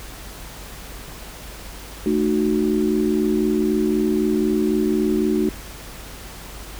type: chord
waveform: sine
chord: D# diminished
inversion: second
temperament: equal with one note detuned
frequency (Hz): 220 / 306.1 / 370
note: A3 / D#4 / F#4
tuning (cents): 0 / -28 / 0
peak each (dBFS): -21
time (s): 2.06-5.49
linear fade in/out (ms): 2
effects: added 50 Hz sine -39 dBFS peak until 6.79 s + pink hiss -38 dBFS RMS until 6.79 s